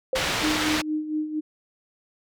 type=tone with exponential decay; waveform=sine; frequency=522 Hz; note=C5; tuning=4 cents flat; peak=-19 dBFS; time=0.13-0.36 s; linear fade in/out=2 ms; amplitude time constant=48 ms
type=low-pass noise; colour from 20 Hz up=white; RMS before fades=-26 dBFS; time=0.15-0.82 s; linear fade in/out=10 ms; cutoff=3600 Hz; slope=12 dB/octave
type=tone with tremolo; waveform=sine; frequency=307.1 Hz; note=D#4; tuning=23 cents flat; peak=-22 dBFS; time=0.42-1.41 s; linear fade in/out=20 ms; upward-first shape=sine; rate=4.3 Hz; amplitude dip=65%
effects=none